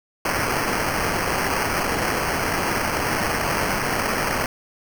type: noise with sample-and-hold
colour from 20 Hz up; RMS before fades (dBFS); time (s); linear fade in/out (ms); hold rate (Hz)
violet; -23; 0.25-4.46; 2; 3675
effects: none